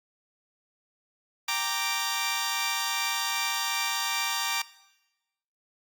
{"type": "chord", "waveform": "10% pulse", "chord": "G minor", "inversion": "none", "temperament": "equal with one note detuned", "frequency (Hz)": [784, 928.6, 1174.7], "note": ["G5", "Bb5", "D6"], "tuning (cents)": [0, -7, 0], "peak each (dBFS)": [-27, -22, -22], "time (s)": [1.48, 4.62], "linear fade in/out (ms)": 5, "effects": ["noise-tail reverb RT60 1.0 s tail -19 dB re dry", "Opus 48 kbps"]}